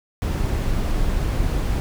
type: noise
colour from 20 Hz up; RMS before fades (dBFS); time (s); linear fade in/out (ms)
brown; -21; 0.22-1.8; 0
effects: none